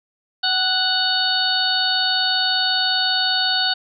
harmonic tone with a mistuned harmonic, 740 Hz, F#5, in tune, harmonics 1 / 2 / 4 / 5 / 6, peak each -26 / -23 / -25 / -23 / -21 dBFS, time 0.43-3.74 s, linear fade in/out 10 ms, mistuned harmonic 1, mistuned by +34 cents, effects none

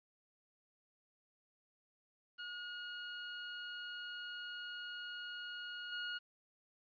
25% pulse tone with level steps, 1440 Hz, F#6, 47 cents flat, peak -40 / -36 dBFS, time 2.38-6.19 s, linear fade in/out 20 ms, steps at 5.92 s, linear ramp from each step 5 ms, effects resampled to 11025 Hz + 12-bit

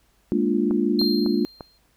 sine chord, Bb dominant seventh, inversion third, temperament equal with one note detuned, 207.7 / 233.1 / 293.7 / 350.4 Hz, Ab3 / Bb3 / D4 / F4, 0 / 0 / 0 / +6 cents, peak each -24 dBFS, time 0.32-1.45 s, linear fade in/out 0 ms
clicks, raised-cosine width 1 ms, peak -20 dBFS, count 4, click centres 0.71 / 1.015 / 1.262 / 1.608 s
triangle tone with exponential decay, 4186 Hz, C8, in tune, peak -19 dBFS, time 0.99-1.78 s, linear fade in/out 2 ms, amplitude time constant 170 ms
effects added 50 Hz sine -64 dBFS peak until 1.96 s + pink hiss -64 dBFS RMS until 1.96 s

